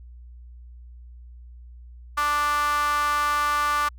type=tone with high-pass filter; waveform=sawtooth; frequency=293.7 Hz; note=D4; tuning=in tune; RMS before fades=-23 dBFS; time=2.17-3.89 s; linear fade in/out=10 ms; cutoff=1200 Hz; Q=6.2; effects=added 60 Hz sine -41 dBFS peak until 3.98 s